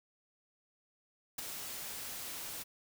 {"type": "noise with ADSR envelope", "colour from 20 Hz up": "white", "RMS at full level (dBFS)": -36, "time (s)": [1.38, 2.64], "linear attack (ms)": 8, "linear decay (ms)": 11, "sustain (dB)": -7, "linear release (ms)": 22, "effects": []}